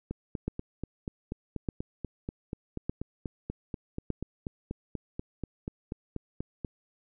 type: two click trains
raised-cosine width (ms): 3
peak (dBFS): -17 / -21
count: 4 / 28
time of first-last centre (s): 0.48-4.103 / 0.11-6.648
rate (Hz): 0.828 / 4.13
effects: none